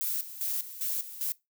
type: noise with tremolo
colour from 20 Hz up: violet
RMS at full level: -31 dBFS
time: 0.01-1.32 s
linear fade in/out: 0 ms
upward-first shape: square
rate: 2.5 Hz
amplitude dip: 75%
effects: noise-tail reverb RT60 0.2 s tail -21 dB re dry